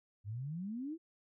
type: exponential sweep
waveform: sine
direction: up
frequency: 96.7 to 342.5 Hz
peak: -38 dBFS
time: 0.24-0.98 s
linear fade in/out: 50 ms
effects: none